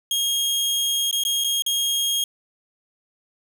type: tone with dropouts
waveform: sawtooth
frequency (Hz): 3254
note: G#7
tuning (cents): -36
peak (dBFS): -17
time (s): 0.11-2.24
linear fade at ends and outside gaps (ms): 2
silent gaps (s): 1.112-1.127 / 1.237-1.25 / 1.439-1.444 / 1.622-1.663
effects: none